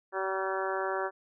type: harmonic tone with a mistuned harmonic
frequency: 191 Hz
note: G3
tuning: 45 cents flat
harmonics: 2 / 3 / 4 / 5 / 6 / 7 / 8 / 9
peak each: -34 / -36 / -37 / -38 / -39 / -39 / -40 / -41 dBFS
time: 0.12-1.11 s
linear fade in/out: 50 ms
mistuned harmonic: 7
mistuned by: +34 cents
effects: none